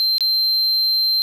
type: tone with dropouts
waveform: triangle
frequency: 4130 Hz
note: C8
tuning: 23 cents flat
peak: -14 dBFS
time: 0-1.22 s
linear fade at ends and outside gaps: 0 ms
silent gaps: 0.182-0.207 s
effects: none